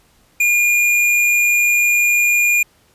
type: tone with hard clipping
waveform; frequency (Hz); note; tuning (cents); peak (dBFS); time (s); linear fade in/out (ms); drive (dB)
sine; 2422; D#7; -47; -13; 0.4-2.63; 5; 14
effects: pink hiss -55 dBFS RMS until 2.94 s + resampled to 32000 Hz